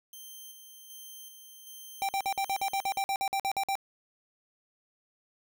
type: tone with tremolo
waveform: 5% pulse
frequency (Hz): 3136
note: G7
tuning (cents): 0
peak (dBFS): -36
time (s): 0.13-3.02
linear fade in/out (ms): 2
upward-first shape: square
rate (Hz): 1.3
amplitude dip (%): 40
type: tone bursts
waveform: square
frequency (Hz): 784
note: G5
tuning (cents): 0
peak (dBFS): -28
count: 15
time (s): 2.02-3.754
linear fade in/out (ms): 0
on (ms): 68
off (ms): 51
effects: none